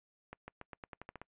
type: accelerating click train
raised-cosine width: 0.5 ms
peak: -30 dBFS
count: 10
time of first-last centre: 0.33-1.216 s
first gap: 150 ms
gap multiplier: 0.89
effects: noise-tail reverb RT60 0.1 s tail -26 dB re dry + resampled to 8000 Hz